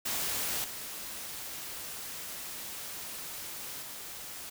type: noise with level steps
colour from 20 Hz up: white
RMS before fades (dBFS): -33 / -41 / -43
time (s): 0.05-4.5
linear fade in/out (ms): 10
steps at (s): 0.64 / 3.82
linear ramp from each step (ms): 2
effects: none